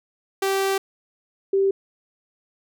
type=tone pair in turn; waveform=sawtooth / sine; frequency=388.9 / 390.4 Hz; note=G4 / G4; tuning=-14 / -7 cents; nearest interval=unison; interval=7 cents; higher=second; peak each=-16 dBFS; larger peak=neither; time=0.42-0.78 / 1.53-1.71 s; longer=first; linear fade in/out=5 ms; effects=none